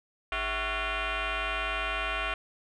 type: tone with frequency modulation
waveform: sine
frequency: 654 Hz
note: E5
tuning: 14 cents flat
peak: -27 dBFS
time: 0.32-2.34 s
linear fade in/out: 2 ms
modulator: 353 Hz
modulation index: 6.8
effects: tanh soft clip ceiling -25 dBFS